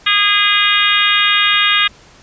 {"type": "harmonic tone", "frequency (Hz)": 410.1, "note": "G#4", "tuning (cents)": -22, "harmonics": [3, 4, 5, 6, 7, 8, 9], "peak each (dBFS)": [-18, -18, -18, -18, -18, -18, -18], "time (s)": [0.06, 1.88], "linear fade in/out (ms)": 10, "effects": ["pink hiss -44 dBFS RMS until 2.22 s", "resampled to 16000 Hz"]}